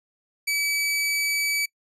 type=tone; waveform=sawtooth; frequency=2292 Hz; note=D7; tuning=43 cents flat; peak=-19 dBFS; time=0.47-1.66 s; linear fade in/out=10 ms; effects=noise-tail reverb RT60 0.1 s tail -24 dB re dry + resampled to 32000 Hz